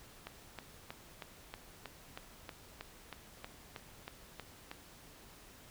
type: click train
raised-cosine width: 0.3 ms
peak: -27 dBFS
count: 15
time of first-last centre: 0.27-4.714 s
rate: 3.15 Hz
effects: pink hiss -57 dBFS RMS until 5.7 s